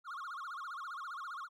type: tone with vibrato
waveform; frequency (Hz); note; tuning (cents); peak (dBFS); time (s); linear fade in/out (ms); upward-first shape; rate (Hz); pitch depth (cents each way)
triangle; 1244; D#6; -1; -39; 0.04-1.49; 50; sine; 15; 260
effects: none